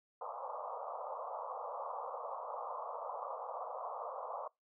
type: band-pass noise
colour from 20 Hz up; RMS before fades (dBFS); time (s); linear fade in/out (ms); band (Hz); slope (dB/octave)
white; -43; 0.21-4.48; 5; 480 to 1200; 96
effects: noise-tail reverb RT60 0.2 s tail -25 dB re dry